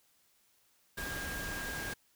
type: tone in noise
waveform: sine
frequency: 1618 Hz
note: G#6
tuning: 46 cents flat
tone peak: -40 dBFS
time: 0.97-1.94 s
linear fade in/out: 10 ms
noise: pink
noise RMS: -41 dBFS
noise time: 0.97-1.94 s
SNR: -2 dB
effects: white hiss -70 dBFS RMS until 2.15 s